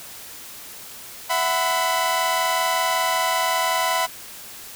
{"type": "chord", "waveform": "sawtooth", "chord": "E suspended second", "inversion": "none", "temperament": "equal with one note detuned", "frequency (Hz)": [659.3, 740, 1001.6], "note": ["E5", "F#5", "B5"], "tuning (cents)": [0, 0, 24], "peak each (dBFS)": [-22, -22, -18], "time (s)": [1.29, 4.07], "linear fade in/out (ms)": 20, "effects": ["white hiss -39 dBFS RMS until 4.75 s"]}